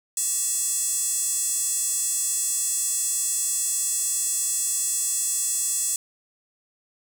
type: tone with high-pass filter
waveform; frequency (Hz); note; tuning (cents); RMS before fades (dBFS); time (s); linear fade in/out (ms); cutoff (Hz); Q
square; 380.2; F#4; +47; -25; 0.17-5.96; 2; 7800; 4.4
effects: 9-bit